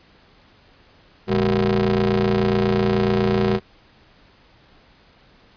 30% pulse ring-modulated tone, 87.31 Hz, F2, in tune, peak -11 dBFS, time 1.27-3.6 s, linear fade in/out 50 ms, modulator 291 Hz, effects pink hiss -53 dBFS RMS until 5.56 s + resampled to 11025 Hz

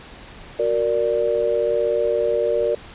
sine chord, Gb augmented, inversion none, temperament equal, 370 / 466.2 / 587.3 Hz, Gb4 / Bb4 / D5, 0 / 0 / 0 cents, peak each -26 / -20 / -21 dBFS, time 0.59-2.75 s, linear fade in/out 5 ms, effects pink hiss -41 dBFS RMS until 2.94 s + resampled to 8000 Hz

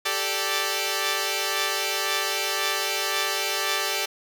5% pulse chord, G suspended second, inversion none, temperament equal with one note detuned, 390.9 / 440 / 587.3 Hz, G4 / A4 / D5, -5 / 0 / 0 cents, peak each -17 dBFS, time 0.05-4.06 s, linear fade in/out 10 ms, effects none

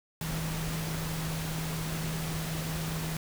sine tone in noise, 160 Hz, D#3, 49 cents sharp, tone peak -33 dBFS, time 0.21-3.17 s, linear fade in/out 2 ms, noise pink, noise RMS -37 dBFS, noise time 0.21-3.17 s, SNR +1 dB, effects none

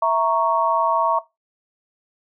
sine chord, A# diminished, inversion second, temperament equal, 659.3 / 932.3 / 1108.7 Hz, E5 / A#5 / C#6, 0 / 0 / 0 cents, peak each -20 dBFS, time 0.02-1.19 s, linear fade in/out 5 ms, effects noise-tail reverb RT60 0.2 s tail -18 dB re dry

